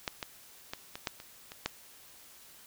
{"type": "clicks", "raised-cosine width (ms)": 0.2, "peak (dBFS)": [-14, -18, -19, -22, -14, -28, -26, -13], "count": 8, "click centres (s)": [0.078, 0.228, 0.735, 0.955, 1.072, 1.201, 1.519, 1.66], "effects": ["white hiss -55 dBFS RMS until 2.66 s"]}